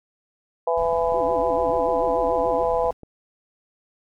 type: harmonic tone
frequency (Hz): 166.9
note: E3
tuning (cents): +22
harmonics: 3 / 4 / 5 / 6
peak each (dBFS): -22 / -24 / -26 / -28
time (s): 0.67-2.91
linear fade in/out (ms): 5
type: noise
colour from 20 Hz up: brown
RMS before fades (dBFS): -39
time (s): 0.77-2.93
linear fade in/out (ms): 5
type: click train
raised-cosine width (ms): 2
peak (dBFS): -27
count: 12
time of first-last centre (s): 0.93-3.033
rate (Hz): 5.23
type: tone with vibrato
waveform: sine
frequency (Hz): 325.9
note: E4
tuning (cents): -20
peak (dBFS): -30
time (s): 1.14-2.63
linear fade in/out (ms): 2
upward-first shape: sine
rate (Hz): 6.9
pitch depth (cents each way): 300
effects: none